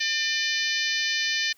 harmonic tone, 599 Hz, D5, 34 cents sharp, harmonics 3 / 4 / 5 / 6 / 7 / 8 / 9 / 10, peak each -28 / -31 / -32 / -33 / -32 / -32 / -37 / -35 dBFS, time 0-1.53 s, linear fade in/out 10 ms, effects white hiss -60 dBFS RMS until 1.57 s

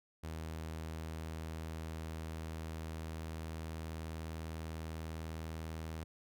sawtooth tone, 80.1 Hz, E2, 49 cents flat, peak -37 dBFS, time 0.23-6.04 s, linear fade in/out 10 ms, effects none

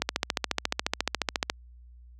click train, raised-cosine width 0.2 ms, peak -7 dBFS, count 22, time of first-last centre 0.02-1.499 s, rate 14.2 Hz, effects added 60 Hz sine -27 dBFS peak until 2.19 s + high-pass 200 Hz 12 dB/octave

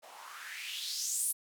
blue noise with band-pass filter sweep, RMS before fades -38 dBFS, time 0.02-1.33 s, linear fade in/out 20 ms, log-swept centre 620 to 11000 Hz, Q 4, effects none

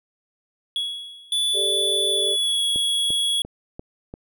triangle tone with exponential decay, 3354 Hz, G#7, 16 cents sharp, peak -19 dBFS, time 0.76-1.59 s, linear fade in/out 1 ms, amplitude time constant 180 ms
square tone with pitch glide, 3461 to 3347 Hz, A7 to G#7, -29 to +13 cents, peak -20 dBFS, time 1.32-3.42 s, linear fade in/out 2 ms, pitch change -58 cents, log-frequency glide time 2.09-2.63 s
sine chord, G suspended second, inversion none, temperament equal with one note detuned, 394 / 440 / 587.3 Hz, G4 / A4 / D5, +9 / 0 / 0 cents, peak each -28 / -31 / -32 dBFS, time 1.53-2.37 s, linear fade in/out 50 ms
click train, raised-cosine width 2 ms, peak -21 dBFS, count 5, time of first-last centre 2.76-4.139 s, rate 2.9 Hz
effects none

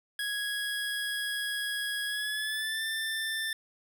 25% pulse tone with pitch glide, 1661.2 to 1780.4 Hz, G#6 to A6, 0 to +20 cents, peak -27 dBFS, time 0.19-3.53 s, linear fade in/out 2 ms, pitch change +120 cents, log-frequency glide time 2.06-2.83 s, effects none

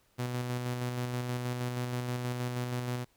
sawtooth tone with tremolo, 123.47 Hz, B2, in tune, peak -27 dBFS, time 0.18-3.05 s, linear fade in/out 20 ms, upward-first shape square, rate 6.3 Hz, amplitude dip 30%, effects pink hiss -69 dBFS RMS until 3.16 s

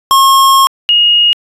square / sine tone pair in turn, 1080 / 2868 Hz, C#6 / F7, -45 / +45 cents, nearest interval octave + perfect fourth, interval 1690 cents, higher second, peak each -5 dBFS, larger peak neither, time 0.11-0.67 / 0.89-1.33 s, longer first, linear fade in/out 0 ms, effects resampled to 32000 Hz

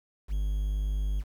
triangle tone with quantisation, 50.5 Hz, G#1, 48 cents flat, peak -24 dBFS, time 0.28-1.24 s, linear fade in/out 50 ms, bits 9, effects none

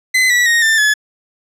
40% pulse tone with pitch steps, 2033 / 1946.8 / 1864.3 / 1785.2 / 1709.5 Hz, B6 / B6 / A#6 / A6 / G#6, +50 / -25 / 0 / +25 / +50 cents, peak -9 dBFS, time 0.14-0.94 s, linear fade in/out 10 ms, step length 160 ms, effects low-pass 11000 Hz 12 dB/octave

